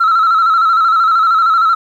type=tone with vibrato; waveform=sine; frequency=1325 Hz; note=E6; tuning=9 cents sharp; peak=-6 dBFS; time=0-1.75 s; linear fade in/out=10 ms; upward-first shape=square; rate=13 Hz; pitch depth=51 cents each way; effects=tanh soft clip ceiling -6 dBFS + 8-bit